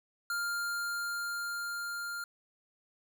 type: tone with level ramp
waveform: square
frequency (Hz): 1400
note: F6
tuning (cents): +4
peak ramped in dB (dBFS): -32 to -37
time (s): 0.3-2.24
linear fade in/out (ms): 2
effects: none